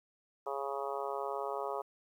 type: harmonic tone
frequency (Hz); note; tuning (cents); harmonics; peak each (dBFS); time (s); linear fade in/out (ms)
138.59; C#3; 0; 3 / 4 / 5 / 6 / 7 / 8 / 9; -40 / -41 / -42 / -43 / -43 / -44 / -45; 0.46-1.82; 10
effects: 11-bit